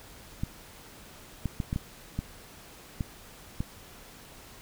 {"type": "clicks", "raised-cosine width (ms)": 5, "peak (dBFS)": -17, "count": 8, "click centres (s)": [0.435, 1.457, 1.602, 1.729, 1.761, 2.19, 3.008, 3.605], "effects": ["pink hiss -50 dBFS RMS until 4.61 s"]}